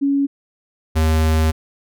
sine / square tone pair in turn, 279.3 / 79.17 Hz, C#4 / D#2, +13 / +31 cents, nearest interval octave + minor seventh, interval 2182 cents, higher first, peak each -14 dBFS, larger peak neither, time 0.01-0.27 / 0.95-1.52 s, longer second, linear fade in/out 20 ms, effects none

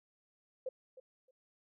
sine tone with echo, 517 Hz, C5, 21 cents flat, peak -35 dBFS, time 0.66-0.69 s, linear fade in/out 5 ms, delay 310 ms, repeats 2, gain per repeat -15 dB, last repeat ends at 1.31 s, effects none

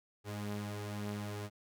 sawtooth tone pair together, 103.83 / 205.9 Hz, G#2 / G#3, 0 / -15 cents, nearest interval octave, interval 1185 cents, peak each -36 / -39 dBFS, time 0.24-1.5 s, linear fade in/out 50 ms, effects none

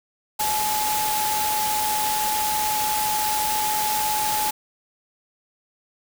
sine tone in noise, 853 Hz, G#5, 46 cents sharp, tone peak -23 dBFS, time 0.39-4.51 s, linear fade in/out 10 ms, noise white, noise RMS -26 dBFS, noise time 0.39-4.51 s, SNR 0 dB, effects none

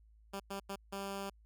10% pulse tone bursts at uneven times, 197.1 Hz, G3, 10 cents sharp, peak -31 dBFS, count 4, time 0.33-0.4 / 0.5-0.6 / 0.69-0.76 / 0.92-1.3 s, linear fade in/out 10 ms, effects added 54 Hz sine -60 dBFS peak until 1.45 s

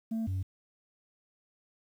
sine tone pair in turn, 224.1 / 94.22 Hz, A3 / F#2, +32 / +32 cents, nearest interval octave + minor third, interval 1500 cents, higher first, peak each -27 dBFS, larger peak neither, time 0.11-0.27 / 0.27-0.43 s, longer neither, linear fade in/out 10 ms, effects tanh soft clip ceiling -29 dBFS + 10-bit

